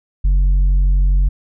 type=tone with tanh clipping; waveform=sine; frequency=46.25 Hz; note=F#1; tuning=in tune; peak=-11 dBFS; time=0.24-1.29 s; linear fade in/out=10 ms; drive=4 dB; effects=none